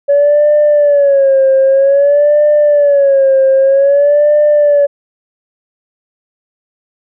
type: tone with vibrato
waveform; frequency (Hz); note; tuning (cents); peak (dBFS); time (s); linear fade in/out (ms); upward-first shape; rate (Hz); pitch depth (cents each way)
sine; 564; C#5; +30; -4; 0.08-4.87; 20; sine; 0.52; 95
effects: tanh soft clip ceiling -2 dBFS